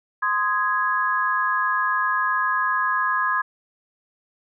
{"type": "chord", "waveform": "sine", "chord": "Ab major", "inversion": "first", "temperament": "just", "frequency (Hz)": [1038.3, 1245.9, 1661.2], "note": ["C6", "Eb6", "Ab6"], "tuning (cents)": [-14, 2, 0], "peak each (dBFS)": [-23, -25, -23], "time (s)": [0.22, 3.42], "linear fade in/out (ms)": 10, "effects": []}